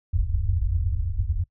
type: low-pass noise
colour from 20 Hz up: white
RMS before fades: -24 dBFS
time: 0.13-1.44 s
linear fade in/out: 10 ms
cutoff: 100 Hz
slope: 96 dB/octave
effects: noise-tail reverb RT60 0.1 s tail -19 dB re dry